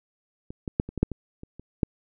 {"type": "clicks", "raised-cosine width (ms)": 3, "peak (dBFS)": [-24, -18, -8, -23, -18, -6, -19, -27, -28, -8], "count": 10, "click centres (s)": [0.505, 0.678, 0.799, 0.89, 0.977, 1.03, 1.117, 1.434, 1.596, 1.832], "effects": []}